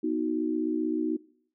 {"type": "chord", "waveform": "sine", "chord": "B major", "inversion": "none", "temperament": "equal with one note detuned", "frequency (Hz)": [246.9, 314, 370], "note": ["B3", "D#4", "F#4"], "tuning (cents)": [0, 16, 0], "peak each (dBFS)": [-32, -27, -32], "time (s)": [0.03, 1.17], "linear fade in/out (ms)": 10, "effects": ["noise-tail reverb RT60 0.6 s tail -21 dB re dry"]}